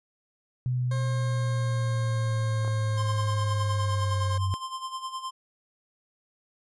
sine linear sweep, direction down, 126.1 to 94.9 Hz, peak -24 dBFS, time 0.66-4.54 s, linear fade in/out 0 ms
20% pulse tone, 534 Hz, C5, 35 cents sharp, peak -30 dBFS, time 0.91-4.38 s, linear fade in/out 5 ms
clicks, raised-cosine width 1 ms, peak -27 dBFS, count 2, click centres 2.648 / 2.678 s
square tone with tremolo, 1046.5 Hz, C6, in tune, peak -31 dBFS, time 2.97-5.31 s, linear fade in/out 10 ms, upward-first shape sine, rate 9.7 Hz, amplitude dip 70%
effects resampled to 24000 Hz

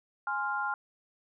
sine chord, F minor, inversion first, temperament equal, 830.6 / 1046.5 / 1396.9 Hz, Ab5 / C6 / F6, 0 / 0 / 0 cents, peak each -34 / -36 / -32 dBFS, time 0.27-0.74 s, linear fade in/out 2 ms, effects none

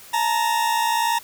40% pulse tone pair together, 870 / 930.5 Hz, A5 / A#5, -20 / -3 cents, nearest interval minor second, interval 117 cents, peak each -24 / -19 dBFS, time 0.13-1.19 s, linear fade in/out 10 ms, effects white hiss -44 dBFS RMS until 1.23 s

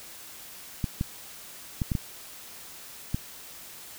clicks, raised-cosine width 5 ms, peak -14 dBFS, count 6, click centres 0.842 / 1.011 / 1.818 / 1.918 / 1.952 / 3.145 s, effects white hiss -45 dBFS RMS until 3.98 s

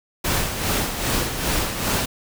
pink noise with tremolo, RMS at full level -21 dBFS, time 0.24-2.06 s, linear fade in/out 10 ms, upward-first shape sine, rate 2.5 Hz, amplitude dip 55%, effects none

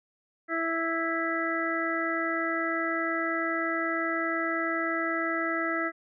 harmonic tone, 329.6 Hz, E4, in tune, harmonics 1 / 2 / 4 / 5 / 6, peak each -32 / -34 / -32 / -35 / -32 dBFS, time 0.48-5.92 s, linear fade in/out 50 ms, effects none

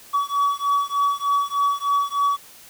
triangle beating tone pair, 1134 / 1137.3 Hz, C#6 / C#6, +39 / +44 cents, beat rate 3.3 Hz, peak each -20 dBFS, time 0.13-2.37 s, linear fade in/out 20 ms, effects white hiss -46 dBFS RMS until 2.69 s

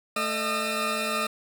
20% pulse tone cluster, 220.5 / 612 / 1221 / 1336 Hz, A3 / D#5 / D#6 / E6, +4 / -29 / -33 / +23 cents, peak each -28 / -26 / -27 / -26 dBFS, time 0.16-1.27 s, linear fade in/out 5 ms, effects none

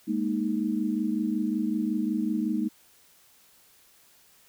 sine chord, Ab suspended second, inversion none, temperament equal, 207.7 / 233.1 / 311.1 Hz, Ab3 / Bb3 / Eb4, 0 / 0 / 0 cents, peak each -29 dBFS, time 0.07-2.69 s, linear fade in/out 20 ms, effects white hiss -59 dBFS RMS until 4.48 s

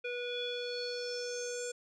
square tone with low-pass filter sweep, 487.6 Hz, B4, 22 cents flat, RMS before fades -38 dBFS, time 0.04-1.72 s, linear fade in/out 10 ms, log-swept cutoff 2700 to 7700 Hz, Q 7.3, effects none

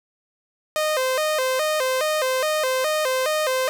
sawtooth tone with vibrato, 565 Hz, C#5, 33 cents sharp, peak -16 dBFS, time 0.76-3.69 s, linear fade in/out 0 ms, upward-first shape square, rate 2.4 Hz, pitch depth 150 cents each way, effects none

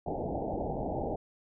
white low-pass noise, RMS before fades -34 dBFS, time 0.06-1.16 s, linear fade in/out 5 ms, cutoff 830 Hz, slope 96 dB/octave, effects none

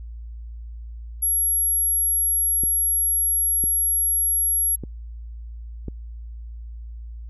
sine tone, 11250 Hz, F9, 12 cents sharp, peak -18 dBFS, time 1.22-4.76 s, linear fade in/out 10 ms
clicks, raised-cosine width 3 ms, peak -18 dBFS, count 4, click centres 2.636 / 3.639 / 4.837 / 5.883 s
effects added 57 Hz sine -33 dBFS peak until 7.29 s

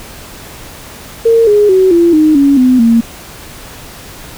sine tone with pitch steps, 458 / 415.2 / 376.3 / 341.1 / 309.2 / 280.3 / 254.1 / 230.3 Hz, A#4 / G#4 / F#4 / F4 / D#4 / C#4 / B3 / A#3, -31 / 0 / +29 / -41 / -11 / +19 / +49 / -21 cents, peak -4 dBFS, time 1.25-3.01 s, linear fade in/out 10 ms, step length 220 ms, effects pink hiss -31 dBFS RMS until 4.37 s

